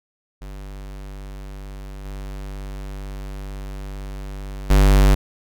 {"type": "tone with level steps", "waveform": "square", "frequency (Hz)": 48.92, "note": "G1", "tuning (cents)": -3, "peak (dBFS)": [-33, -30, -11], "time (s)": [0.41, 5.15], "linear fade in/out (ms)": 10, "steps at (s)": [2.05, 4.7], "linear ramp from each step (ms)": 5, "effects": []}